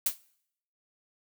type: noise with exponential decay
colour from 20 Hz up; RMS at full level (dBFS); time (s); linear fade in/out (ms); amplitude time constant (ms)
blue; -21; 0.06-0.18; 5; 24
effects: noise-tail reverb RT60 0.7 s tail -22 dB re dry